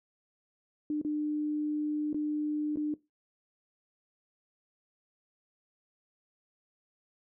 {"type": "tone with dropouts", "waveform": "sine", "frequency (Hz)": 300, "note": "D4", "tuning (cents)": 37, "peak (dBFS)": -28, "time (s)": [0.9, 2.94], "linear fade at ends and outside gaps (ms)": 2, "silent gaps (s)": [[1.015, 1.048], [2.13, 2.144], [2.759, 2.771]], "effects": ["noise-tail reverb RT60 0.2 s tail -19 dB re dry"]}